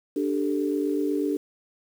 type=chord; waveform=sine; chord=D suspended fourth; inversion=none; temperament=equal; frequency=293.7 / 392 / 440 Hz; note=D4 / G4 / A4; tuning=0 / 0 / 0 cents; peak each=-25 / -28 / -30 dBFS; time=0.16-1.37 s; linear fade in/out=5 ms; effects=8-bit